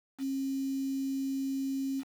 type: tone with quantisation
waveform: sine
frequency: 270 Hz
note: C#4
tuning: 45 cents flat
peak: -30 dBFS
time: 0.18-2.04 s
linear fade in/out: 50 ms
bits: 8
effects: none